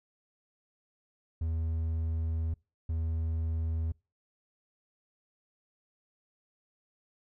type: tone bursts at uneven times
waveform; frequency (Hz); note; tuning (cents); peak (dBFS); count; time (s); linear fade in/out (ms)
triangle; 81; E2; -30; -27; 2; 1.41-2.54 / 2.89-3.92; 5
effects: noise-tail reverb RT60 0.3 s tail -26 dB re dry